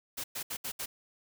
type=noise bursts at uneven times; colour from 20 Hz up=white; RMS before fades=-37 dBFS; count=5; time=0.17-0.24 / 0.35-0.43 / 0.5-0.57 / 0.64-0.72 / 0.79-0.86 s; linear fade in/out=10 ms; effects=none